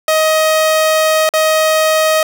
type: tone with dropouts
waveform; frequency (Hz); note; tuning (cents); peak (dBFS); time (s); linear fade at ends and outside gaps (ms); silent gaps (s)
sawtooth; 629; D#5; +19; -6; 0.08-2.23; 2; 1.291-1.337
effects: none